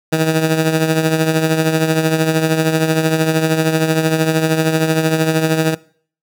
15% pulse tone with tremolo, 159.4 Hz, D#3, 42 cents sharp, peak -4 dBFS, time 0.12-5.75 s, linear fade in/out 10 ms, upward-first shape triangle, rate 13 Hz, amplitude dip 65%, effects noise-tail reverb RT60 0.5 s tail -21 dB re dry

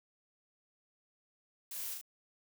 blue noise with echo, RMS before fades -43 dBFS, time 1.71-1.94 s, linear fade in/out 5 ms, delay 37 ms, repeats 2, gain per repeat -2 dB, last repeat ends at 2.014 s, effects none

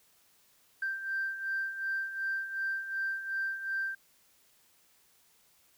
sine beating tone pair, 1568 / 1570.7 Hz, G6 / G6, 0 / +3 cents, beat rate 2.7 Hz, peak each -38 / -32 dBFS, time 0.82-3.95 s, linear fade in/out 5 ms, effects tanh soft clip ceiling -25 dBFS + white hiss -66 dBFS RMS until 5.77 s

